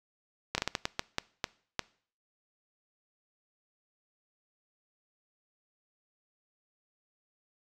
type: slowing click train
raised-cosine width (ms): 0.2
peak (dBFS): -11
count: 10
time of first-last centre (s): 0.55-1.793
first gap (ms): 30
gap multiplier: 1.36
effects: noise-tail reverb RT60 0.5 s tail -22 dB re dry